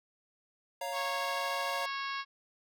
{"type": "chord", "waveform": "square", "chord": "Bb minor", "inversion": "first", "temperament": "equal", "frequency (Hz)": [554.4, 698.5, 932.3], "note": ["Db5", "F5", "Bb5"], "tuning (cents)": [0, 0, 0], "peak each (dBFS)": -40, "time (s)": [0.81, 1.86], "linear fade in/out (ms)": 5}
{"type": "harmonic tone", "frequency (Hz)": 550, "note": "C#5", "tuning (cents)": -14, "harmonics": [2, 3, 4, 5, 6, 7, 8, 9, 10], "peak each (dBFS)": [-37, -41, -43, -45, -47, -48, -49, -50, -51], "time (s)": [0.92, 2.25], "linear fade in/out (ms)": 50}
{"effects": []}